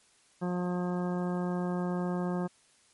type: harmonic tone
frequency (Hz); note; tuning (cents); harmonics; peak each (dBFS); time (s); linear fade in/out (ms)
178.6; F3; +39; 1 / 2 / 3 / 4 / 5 / 6 / 7 / 9; -30 / -36 / -40 / -42 / -44 / -46 / -47 / -49; 0.41-2.48; 20
effects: white hiss -64 dBFS RMS until 2.93 s + MP3 48 kbps